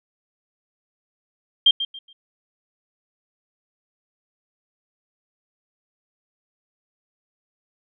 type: tone with echo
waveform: sine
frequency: 3185 Hz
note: G7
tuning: 27 cents sharp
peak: -10 dBFS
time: 1.66-1.71 s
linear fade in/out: 5 ms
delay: 140 ms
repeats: 3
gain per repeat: -12 dB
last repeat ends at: 2.13 s
effects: none